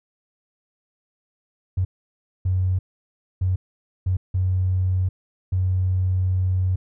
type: tone bursts at uneven times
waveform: triangle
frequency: 92.5 Hz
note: F#2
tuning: in tune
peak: -14 dBFS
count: 6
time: 1.77-1.85 / 2.45-2.79 / 3.41-3.56 / 4.06-4.17 / 4.34-5.09 / 5.52-6.76 s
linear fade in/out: 10 ms
effects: tanh soft clip ceiling -16 dBFS